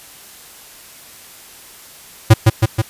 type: tone with echo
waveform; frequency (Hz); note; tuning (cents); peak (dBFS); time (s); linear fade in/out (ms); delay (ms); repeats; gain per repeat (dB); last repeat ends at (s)
square; 110.5; A2; +8; -3; 2.3-2.34; 10; 160; 3; -3; 2.82
effects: white hiss -40 dBFS RMS until 2.89 s + resampled to 32000 Hz